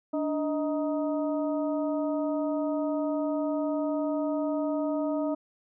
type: harmonic tone with a mistuned harmonic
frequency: 312.7 Hz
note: D#4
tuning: 9 cents sharp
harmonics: 1 / 2 / 3 / 4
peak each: -28 / -30 / -40 / -42 dBFS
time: 0.13-5.35 s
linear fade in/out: 10 ms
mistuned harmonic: 1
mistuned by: -110 cents
effects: none